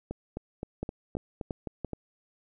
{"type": "two click trains", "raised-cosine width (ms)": 2, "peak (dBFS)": [-21, -19], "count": [8, 4], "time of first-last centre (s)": [[0.11, 1.933], [0.83, 1.847]], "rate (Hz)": [3.84, 2.95], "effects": []}